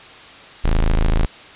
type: tone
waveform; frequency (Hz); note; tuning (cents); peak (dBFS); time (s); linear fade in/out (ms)
40% pulse; 27; A0; -32; -12; 0.64-1.26; 10
effects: white hiss -40 dBFS RMS until 1.55 s + resampled to 8000 Hz